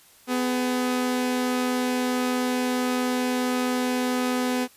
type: tone pair together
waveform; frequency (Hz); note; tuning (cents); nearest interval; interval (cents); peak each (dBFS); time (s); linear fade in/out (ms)
sawtooth; 250.8 / 418.5; B3 / G#4; +27 / +13; major sixth; 886; -19 / -29; 0.27-4.68; 50
effects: white hiss -54 dBFS RMS until 4.76 s + resampled to 32000 Hz